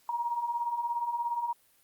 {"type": "beating tone pair", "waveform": "sine", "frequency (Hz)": [932.3, 949.3], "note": ["A#5", "A#5"], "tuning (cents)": [0, 31], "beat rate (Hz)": 17, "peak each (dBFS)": [-36, -30], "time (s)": [0.09, 1.53], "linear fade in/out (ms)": 2, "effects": ["white hiss -65 dBFS RMS until 1.83 s", "Opus 48 kbps"]}